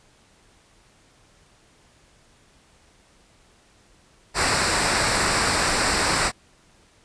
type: noise with comb filter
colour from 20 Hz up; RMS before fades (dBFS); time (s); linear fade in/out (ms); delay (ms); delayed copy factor
pink; -21; 4.34-6.32; 50; 0.31; -0.6
effects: pink hiss -57 dBFS RMS until 7.04 s + resampled to 22050 Hz